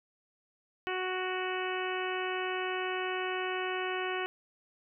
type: harmonic tone with a mistuned harmonic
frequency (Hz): 370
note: F#4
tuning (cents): 0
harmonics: 1 / 2 / 3 / 4 / 5 / 6 / 7 / 8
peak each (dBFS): -35 / -39 / -40 / -40 / -41 / -44 / -42 / -43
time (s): 0.87-4.26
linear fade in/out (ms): 0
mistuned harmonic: 6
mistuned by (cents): +20
effects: none